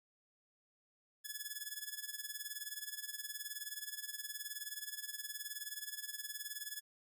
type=tone with tremolo; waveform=5% pulse; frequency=1706 Hz; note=G#6; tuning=46 cents sharp; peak=-29 dBFS; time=1.24-6.81 s; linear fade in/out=20 ms; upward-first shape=sine; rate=19 Hz; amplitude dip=80%; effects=none